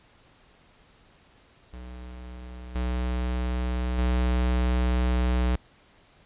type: tone with level steps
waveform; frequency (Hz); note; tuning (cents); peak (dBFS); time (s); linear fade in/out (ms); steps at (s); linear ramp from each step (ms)
square; 61.74; B1; 0; -39 / -26 / -22; 1.73-5.56; 5; 2.75 / 3.98; 5
effects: pink hiss -58 dBFS RMS until 6.25 s + resampled to 8000 Hz